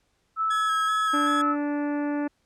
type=tone with pitch glide; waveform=sine; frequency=1310 to 1296.5 Hz; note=E6 to E6; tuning=-11 to -29 cents; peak=-22 dBFS; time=0.36-1.56 s; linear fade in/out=50 ms; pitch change=-18 cents; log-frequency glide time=0.47-0.86 s
type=tone with vibrato; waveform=30% pulse; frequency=1661.2 Hz; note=G#6; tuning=in tune; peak=-27 dBFS; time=0.5-1.42 s; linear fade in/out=10 ms; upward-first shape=square; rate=2.6 Hz; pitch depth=20 cents each way
type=harmonic tone; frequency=291.6 Hz; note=D4; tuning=12 cents flat; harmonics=1 / 2 / 3 / 4 / 5 / 6 / 7 / 8 / 9; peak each=-25 / -34 / -37 / -44 / -42 / -42 / -52 / -52 / -55 dBFS; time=1.13-2.28 s; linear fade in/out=10 ms
effects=pink hiss -70 dBFS RMS until 2.45 s + low-pass 9000 Hz 12 dB/octave